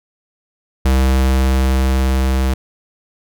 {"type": "tone with level ramp", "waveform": "square", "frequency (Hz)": 65.6, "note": "C2", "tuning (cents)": 5, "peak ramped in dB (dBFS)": [-11, -14], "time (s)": [0.85, 2.54], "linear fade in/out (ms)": 5, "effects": []}